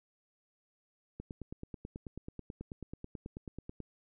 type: click train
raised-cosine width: 3 ms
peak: -29 dBFS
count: 25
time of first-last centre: 1.2-3.803 s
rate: 9.22 Hz
effects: none